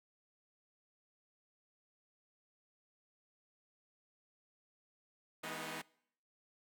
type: chord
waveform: 5% pulse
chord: E major seventh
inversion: none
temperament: equal with one note detuned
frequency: 161.42 / 207.7 / 246.9 / 311.1 Hz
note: E3 / G#3 / B3 / D#4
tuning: -36 / 0 / 0 / 0 cents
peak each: -36 / -38 / -35 / -36 dBFS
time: 5.43-5.82 s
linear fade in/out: 10 ms
effects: noise-tail reverb RT60 0.7 s tail -24 dB re dry